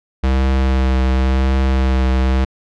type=tone with vibrato; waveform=square; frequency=65.41 Hz; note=C2; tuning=in tune; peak=-13 dBFS; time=0.23-2.45 s; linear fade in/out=10 ms; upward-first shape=triangle; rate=0.93 Hz; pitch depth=21 cents each way; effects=low-pass 4000 Hz 12 dB/octave